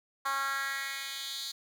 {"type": "tone with high-pass filter sweep", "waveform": "10% pulse", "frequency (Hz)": 273.4, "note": "C#4", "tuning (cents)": -24, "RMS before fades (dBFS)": -35, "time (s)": [0.25, 1.52], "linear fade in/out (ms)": 10, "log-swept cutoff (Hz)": [1100, 4200], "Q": 2.7, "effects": []}